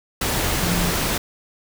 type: tone in noise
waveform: sine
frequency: 174.61 Hz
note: F3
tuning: in tune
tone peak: -23 dBFS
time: 0.62-0.91 s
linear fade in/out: 5 ms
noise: pink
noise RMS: -22 dBFS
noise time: 0.21-1.18 s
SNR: -4 dB
effects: none